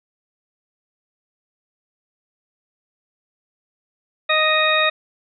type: harmonic tone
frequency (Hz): 622.3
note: D#5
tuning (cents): 0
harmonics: 1 / 2 / 3 / 4 / 6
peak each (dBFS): -21 / -21 / -21 / -21 / -21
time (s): 4.29-4.9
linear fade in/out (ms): 10
effects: none